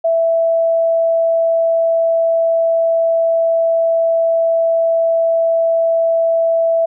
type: tone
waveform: sine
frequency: 661 Hz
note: E5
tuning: 5 cents sharp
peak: -11 dBFS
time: 0.04-6.86 s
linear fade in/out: 10 ms
effects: none